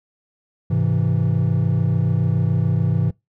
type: chord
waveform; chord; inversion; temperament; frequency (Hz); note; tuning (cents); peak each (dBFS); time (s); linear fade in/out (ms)
triangle; Ab augmented; none; equal with one note detuned; 103.83 / 130.81 / 163.96; Ab2 / C3 / E3; 0 / 0 / -9; -18; 0.7-3.11; 10
effects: noise-tail reverb RT60 0.2 s tail -25 dB re dry + tanh soft clip ceiling -7 dBFS